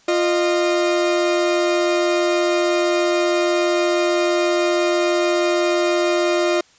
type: tone pair together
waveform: 40% pulse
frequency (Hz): 349.6 / 613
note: F4 / D#5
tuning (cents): +2 / -26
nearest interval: minor seventh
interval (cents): 972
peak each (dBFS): -17 / -19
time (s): 0.08-6.61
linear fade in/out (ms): 5
effects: white hiss -53 dBFS RMS until 6.78 s + resampled to 16000 Hz